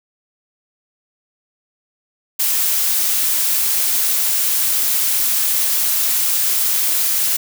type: noise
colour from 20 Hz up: blue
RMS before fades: -17 dBFS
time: 2.39-7.37 s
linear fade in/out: 10 ms
effects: none